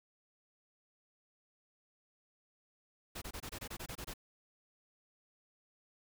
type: noise bursts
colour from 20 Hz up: pink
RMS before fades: -44 dBFS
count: 11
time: 3.15-4.138 s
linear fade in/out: 10 ms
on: 68 ms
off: 24 ms
effects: none